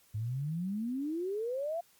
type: exponential sweep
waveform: sine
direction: up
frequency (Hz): 102.6 to 698.5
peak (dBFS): -32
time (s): 0.14-1.81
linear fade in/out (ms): 10
effects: white hiss -65 dBFS RMS until 1.99 s + Opus 48 kbps